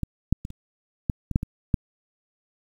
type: clicks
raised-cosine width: 5 ms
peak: -14 / -6 / -20 / -26 / -10 / -16 / -6 / -15 / -7 dBFS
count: 9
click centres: 0.033 / 0.326 / 0.451 / 0.504 / 1.098 / 1.313 / 1.359 / 1.431 / 1.742 s
effects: 8-bit